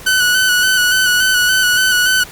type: tone with vibrato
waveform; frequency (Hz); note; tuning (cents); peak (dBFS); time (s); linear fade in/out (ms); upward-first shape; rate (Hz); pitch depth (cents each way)
sawtooth; 1492; F#6; +14; -7; 0.06-2.24; 10; square; 3.5; 26
effects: pink hiss -35 dBFS RMS until 2.31 s + Opus 48 kbps